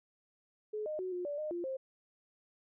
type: tone with pitch steps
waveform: sine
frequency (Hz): 426 / 613 / 370.5 / 357.4 / 580 / 611 / 347.1 / 529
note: G#4 / D#5 / F#4 / F4 / D5 / D#5 / F4 / C5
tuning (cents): +44 / -26 / +2 / +40 / -22 / -32 / -11 / +19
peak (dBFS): -35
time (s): 0.73-1.77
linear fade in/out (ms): 10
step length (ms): 130
effects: none